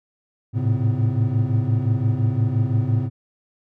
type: tone cluster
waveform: triangle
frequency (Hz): 107 / 112.8 / 134.4 / 254.3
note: A2 / A2 / C3 / C4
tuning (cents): -48 / +44 / +47 / -49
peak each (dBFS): -19 / -20 / -22 / -27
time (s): 0.53-3.1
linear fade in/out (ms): 50
effects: none